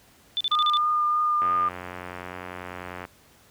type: tone bursts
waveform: sine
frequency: 3520 Hz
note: A7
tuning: in tune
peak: -22 dBFS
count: 6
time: 0.37-0.771 s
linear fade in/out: 0 ms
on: 36 ms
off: 37 ms
type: tone with vibrato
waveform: sine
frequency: 1212 Hz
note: D#6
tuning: 46 cents flat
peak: -20 dBFS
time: 0.51-1.69 s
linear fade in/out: 10 ms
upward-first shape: triangle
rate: 3.2 Hz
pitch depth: 14 cents each way
type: click train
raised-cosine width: 0.5 ms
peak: -20 dBFS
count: 148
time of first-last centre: 1.42-3.052 s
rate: 90.1 Hz
effects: pink hiss -56 dBFS RMS until 3.5 s + high-pass 60 Hz 12 dB/octave